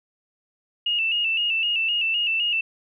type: tone with vibrato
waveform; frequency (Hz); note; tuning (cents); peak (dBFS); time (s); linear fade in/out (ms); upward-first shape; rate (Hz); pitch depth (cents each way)
sine; 2761; F7; -20; -20; 0.86-2.61; 5; square; 3.9; 62
effects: none